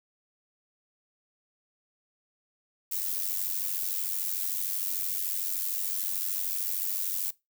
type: noise with amplitude modulation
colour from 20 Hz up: violet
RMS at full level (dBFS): -28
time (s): 2.91-7.31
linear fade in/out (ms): 10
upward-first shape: sine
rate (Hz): 93.4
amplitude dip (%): 70
effects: noise-tail reverb RT60 0.2 s tail -20 dB re dry